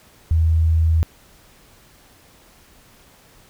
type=tone; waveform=sine; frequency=80.9 Hz; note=E2; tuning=32 cents flat; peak=-13 dBFS; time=0.31-1.03 s; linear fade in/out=0 ms; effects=pink hiss -51 dBFS RMS until 3.49 s